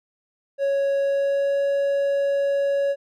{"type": "tone with pitch glide", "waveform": "triangle", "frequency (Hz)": [554.4, 559.2], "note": ["C#5", "C#5"], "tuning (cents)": [0, 15], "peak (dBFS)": -17, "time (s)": [0.58, 2.96], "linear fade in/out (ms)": 50, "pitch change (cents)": 15, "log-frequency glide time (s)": [0.99, 1.61], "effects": []}